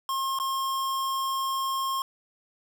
square tone with dropouts, 1072 Hz, C6, 42 cents sharp, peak -27 dBFS, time 0.09-2.02 s, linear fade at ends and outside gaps 1 ms, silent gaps 0.388-0.399 s, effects none

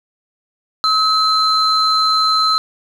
sine tone pair together, 1283 / 4090 Hz, E6 / C8, -47 / -40 cents, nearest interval octave + minor sixth, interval 2007 cents, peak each -13 / -14 dBFS, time 0.84-2.58 s, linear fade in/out 0 ms, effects tanh soft clip ceiling -6 dBFS + 7-bit

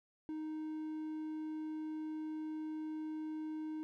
triangle tone, 311.1 Hz, D#4, in tune, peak -37 dBFS, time 0.29-3.83 s, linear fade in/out 0 ms, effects none

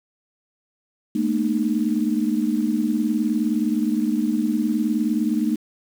sine tone cluster, 215.6 / 235 / 304.6 Hz, A3 / A#3 / D#4, -35 / +14 / -37 cents, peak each -23 dBFS, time 1.15-5.56 s, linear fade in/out 5 ms, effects 7-bit

